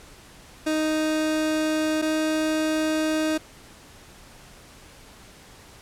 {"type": "tone pair in turn", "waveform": "30% pulse", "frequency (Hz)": [311.1, 312.3], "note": ["D#4", "D#4"], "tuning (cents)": [0, 7], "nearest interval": "unison", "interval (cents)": 7, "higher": "second", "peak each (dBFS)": -19, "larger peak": "neither", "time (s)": [[0.66, 2.02], [2.02, 3.38]], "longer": "neither", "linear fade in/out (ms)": 10, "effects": ["pink hiss -48 dBFS RMS until 5.81 s", "low-pass 11000 Hz 12 dB/octave"]}